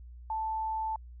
sine tone, 880 Hz, A5, in tune, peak -30 dBFS, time 0.3-0.96 s, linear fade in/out 2 ms, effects added 60 Hz sine -45 dBFS peak until 1.2 s

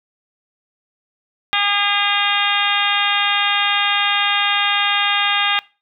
harmonic tone with a mistuned harmonic, 406.7 Hz, G#4, 36 cents flat, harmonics 2 / 3 / 4 / 5 / 6 / 7 / 8 / 9, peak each -23 / -23 / -23 / -23 / -23 / -23 / -23 / -23 dBFS, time 1.53-5.59 s, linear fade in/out 0 ms, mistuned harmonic 7, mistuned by -27 cents, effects noise-tail reverb RT60 0.3 s tail -21 dB re dry

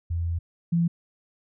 sine tone pair in turn, 84.5 / 169.42 Hz, E2 / E3, +43 / +48 cents, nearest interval octave, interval 1205 cents, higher second, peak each -24 / -19 dBFS, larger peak second, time 0.1-0.39 / 0.72-0.88 s, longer first, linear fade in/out 10 ms, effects none

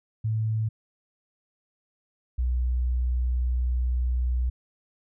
sine tone pair in turn, 110 / 61.74 Hz, A2 / B1, 0 / 0 cents, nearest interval minor seventh, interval 1000 cents, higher first, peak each -23 / -22 dBFS, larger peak second, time 0.24-0.69 / 2.38-4.5 s, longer second, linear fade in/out 10 ms, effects none

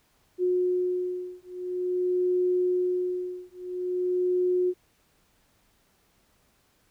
sine beating tone pair, 361.8 / 362.28 Hz, F#4 / F#4, -39 / -36 cents, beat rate 0.48 Hz, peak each -27 dBFS, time 0.38-4.74 s, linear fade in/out 50 ms, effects pink hiss -66 dBFS RMS until 6.9 s

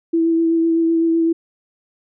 sine tone with vibrato, 329.9 Hz, E4, 1 cent sharp, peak -13 dBFS, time 0.13-1.33 s, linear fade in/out 10 ms, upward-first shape sine, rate 7.9 Hz, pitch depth 15 cents each way, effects none

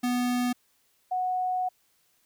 square / sine tone pair in turn, 246.3 / 736.1 Hz, B3 / F#5, -5 / -9 cents, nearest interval octave + perfect fifth, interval 1896 cents, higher second, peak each -25 dBFS, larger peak neither, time 0.03-0.53 / 1.11-1.69 s, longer second, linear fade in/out 10 ms, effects white hiss -68 dBFS RMS until 2.25 s

